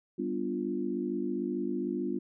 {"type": "chord", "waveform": "sine", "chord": "G dominant seventh", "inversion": "none", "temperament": "equal", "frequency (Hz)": [196, 246.9, 293.7, 349.2], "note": ["G3", "B3", "D4", "F4"], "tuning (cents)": [0, 0, 0, 0], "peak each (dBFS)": [-37, -35, -36, -34], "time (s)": [0.18, 2.19], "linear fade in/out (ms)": 10, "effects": []}